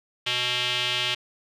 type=tone with band-pass filter; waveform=square; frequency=123.47 Hz; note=B2; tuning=in tune; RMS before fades=-26 dBFS; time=0.26-1.15 s; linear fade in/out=10 ms; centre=3100 Hz; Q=3.6; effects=none